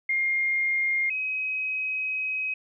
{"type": "tone pair in turn", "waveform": "sine", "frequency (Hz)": [2123, 2535], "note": ["C7", "D#7"], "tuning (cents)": [25, 32], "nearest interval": "minor third", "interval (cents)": 307, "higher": "second", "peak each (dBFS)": [-22, -26], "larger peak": "first", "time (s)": [[0.09, 1.1], [1.1, 2.54]], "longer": "second", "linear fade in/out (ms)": 5, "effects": []}